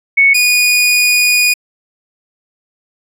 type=tone pair in turn; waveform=sine / sawtooth; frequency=2215 / 2461 Hz; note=C#7 / D#7; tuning=-2 / -20 cents; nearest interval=major second; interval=182 cents; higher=second; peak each=-5 dBFS; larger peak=neither; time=0.17-0.34 / 0.34-1.54 s; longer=second; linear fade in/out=10 ms; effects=resampled to 32000 Hz